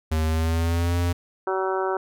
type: tone with pitch glide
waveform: square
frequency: 79 to 87.15 Hz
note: D#2 to F2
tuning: +27 to -3 cents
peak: -21 dBFS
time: 0.11-1.13 s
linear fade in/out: 10 ms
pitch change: +170 cents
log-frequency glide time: 0.25-0.97 s
type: harmonic tone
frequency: 189.5 Hz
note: F#3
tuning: 42 cents sharp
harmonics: 2 / 3 / 4 / 5 / 6 / 7 / 8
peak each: -25 / -31 / -30 / -30 / -36 / -32 / -36 dBFS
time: 1.47-1.97 s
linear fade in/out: 2 ms
effects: none